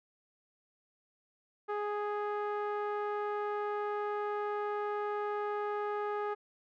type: tone with low-pass filter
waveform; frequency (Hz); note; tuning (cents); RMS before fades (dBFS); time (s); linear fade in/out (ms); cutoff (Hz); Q
sawtooth; 415.3; G#4; 0; -35; 1.68-6.35; 20; 1300; 1.7
effects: none